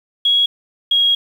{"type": "tone pair in turn", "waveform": "sine", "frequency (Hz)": [3322, 3290], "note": ["G#7", "G#7"], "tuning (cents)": [0, -17], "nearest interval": "unison", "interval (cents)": 17, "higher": "first", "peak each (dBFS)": -11, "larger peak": "neither", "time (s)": [[0.25, 0.46], [0.91, 1.15]], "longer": "second", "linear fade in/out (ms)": 5, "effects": ["7-bit"]}